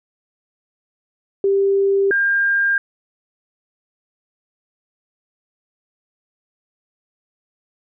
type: tone pair in turn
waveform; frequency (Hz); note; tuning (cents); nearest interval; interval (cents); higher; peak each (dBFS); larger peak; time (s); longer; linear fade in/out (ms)
sine; 394.1 / 1603.5; G4 / G6; +9 / +39; 2 octaves; 2430; second; -13 / -14; first; 1.44-2.11 / 2.11-2.78; neither; 2
effects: none